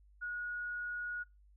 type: tone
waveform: sine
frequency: 1451 Hz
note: F#6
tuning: 34 cents flat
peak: -37 dBFS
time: 0.21-1.24 s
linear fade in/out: 20 ms
effects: noise-tail reverb RT60 0.2 s tail -23 dB re dry + added 50 Hz sine -60 dBFS peak until 1.56 s